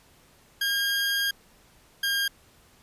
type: tone pair in turn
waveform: 20% pulse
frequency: 1618 / 1612 Hz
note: G#6 / G6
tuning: -46 / +48 cents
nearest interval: unison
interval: 6 cents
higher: first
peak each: -19 dBFS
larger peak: neither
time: 0.61-1.31 / 2.03-2.28 s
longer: first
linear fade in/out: 5 ms
effects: pink hiss -58 dBFS RMS until 2.82 s + resampled to 32000 Hz